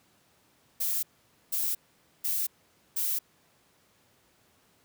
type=noise bursts; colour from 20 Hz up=violet; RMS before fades=-29 dBFS; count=4; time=0.8-3.19 s; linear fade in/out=10 ms; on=230 ms; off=490 ms; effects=pink hiss -65 dBFS RMS until 4.84 s + high-pass 100 Hz 12 dB/octave